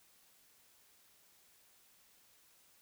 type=silence; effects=white hiss -67 dBFS RMS until 2.81 s